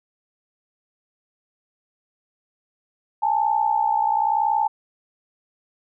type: tone pair together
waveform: sine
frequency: 827 / 887.9 Hz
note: G#5 / A5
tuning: -8 / +15 cents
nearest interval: minor second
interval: 123 cents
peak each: -21 / -20 dBFS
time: 3.22-4.68 s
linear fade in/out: 10 ms
effects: none